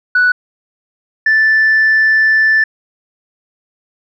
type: tone pair in turn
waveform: sine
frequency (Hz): 1480 / 1760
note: F#6 / A6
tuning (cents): 0 / 0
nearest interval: minor third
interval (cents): 300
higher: second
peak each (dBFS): -6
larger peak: neither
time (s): 0.15-0.32 / 1.26-2.64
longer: second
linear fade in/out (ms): 5
effects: tanh soft clip ceiling -5 dBFS